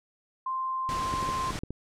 sine tone, 1046.5 Hz, C6, in tune, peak -28 dBFS, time 0.46-1.51 s, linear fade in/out 5 ms
pink noise, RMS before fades -36 dBFS, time 0.89-1.59 s, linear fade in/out 0 ms
clicks, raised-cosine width 3 ms, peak -22 dBFS, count 7, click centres 1.139 / 1.228 / 1.29 / 1.506 / 1.557 / 1.635 / 1.706 s
effects low-pass 8000 Hz 12 dB/octave

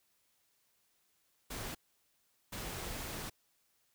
pink noise bursts at uneven times, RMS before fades -42 dBFS, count 2, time 1.5-1.75 / 2.52-3.3 s, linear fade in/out 10 ms, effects white hiss -75 dBFS RMS until 3.94 s

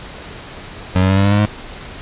25% pulse tone with pitch steps, 92.5 / 94.44 / 96.43 / 98.45 / 100.52 / 102.64 / 104.79 Hz, F#2 / F#2 / G2 / G2 / G2 / G#2 / G#2, 0 / +36 / -28 / +8 / +44 / -20 / +16 cents, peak -7 dBFS, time 0.95-1.461 s, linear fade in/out 10 ms, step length 73 ms, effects pink hiss -33 dBFS RMS until 2.01 s + resampled to 8000 Hz

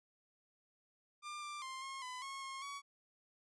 sawtooth tone with pitch steps, 1195 / 1183 / 1052 / 1076 / 1006 / 1089 / 1077 / 1127 Hz, D6 / D6 / C6 / C6 / B5 / C#6 / C6 / C#6, +30 / +12 / +9 / +48 / +32 / -31 / +50 / +28 cents, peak -40 dBFS, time 1.22-2.82 s, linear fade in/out 50 ms, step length 200 ms, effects resampled to 22050 Hz

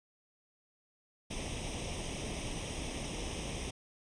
pink noise with comb filter, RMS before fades -39 dBFS, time 1.3-3.71 s, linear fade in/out 10 ms, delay 0.34 ms, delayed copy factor +0.75, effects resampled to 22050 Hz

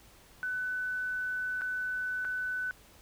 sine tone with dropouts, 1500 Hz, F#6, 23 cents sharp, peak -31 dBFS, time 0.43-2.71 s, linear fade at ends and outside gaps 0 ms, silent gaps 1.611-1.618 / 2.247-2.251 s, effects added 50 Hz sine -65 dBFS peak until 3.01 s + pink hiss -58 dBFS RMS until 3.01 s

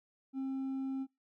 sine tone with hard clipping, 267 Hz, C4, 35 cents sharp, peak -35 dBFS, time 0.33-1.07 s, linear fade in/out 50 ms, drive 2 dB, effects noise-tail reverb RT60 0.2 s tail -23 dB re dry

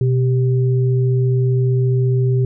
sine tone pair together, 125.7 / 392 Hz, B2 / G4, +31 / 0 cents, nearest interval octave + minor sixth, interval 1969 cents, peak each -13 / -22 dBFS, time 0.01-2.45 s, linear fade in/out 2 ms, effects none

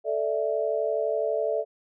sine chord, A suspended fourth, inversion none, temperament equal, 440 / 587.3 / 659.3 Hz, A4 / D5 / E5, 0 / 0 / 0 cents, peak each -28 dBFS, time 0.04-1.65 s, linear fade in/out 50 ms, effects none

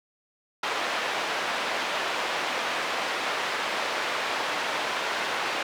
pink band-pass noise, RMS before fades -29 dBFS, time 0.63-5.63 s, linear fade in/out 5 ms, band 620 to 3300 Hz, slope 12 dB/octave, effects none

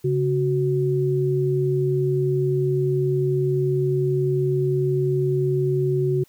sine tone pair together, 138.59 / 370 Hz, C#3 / F#4, 0 / 0 cents, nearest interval octave + perfect fourth, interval 1700 cents, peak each -21 dBFS, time 0.04-6.24 s, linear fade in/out 10 ms, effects white hiss -58 dBFS RMS until 6.28 s

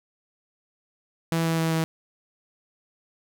sawtooth tone with pitch steps, 164.81 / 163.77 / 162.73 / 161.7 Hz, E3 / E3 / E3 / E3, 0 / -11 / -22 / -33 cents, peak -18 dBFS, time 1.32-1.84 s, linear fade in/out 0 ms, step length 130 ms, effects none

